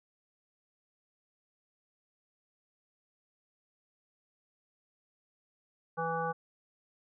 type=harmonic tone; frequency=164.81 Hz; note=E3; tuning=in tune; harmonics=1 / 3 / 5 / 7 / 9; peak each=-40 / -36 / -35 / -37 / -40 dBFS; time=5.97-6.33 s; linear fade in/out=20 ms; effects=none